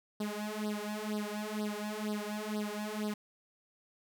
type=tone with flanger; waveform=sawtooth; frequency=210.9 Hz; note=G#3; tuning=27 cents sharp; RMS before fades=-37 dBFS; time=0.2-3.14 s; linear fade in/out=5 ms; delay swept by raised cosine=0.21 to 3.61 ms; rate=2.1 Hz; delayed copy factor=+0.95; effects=none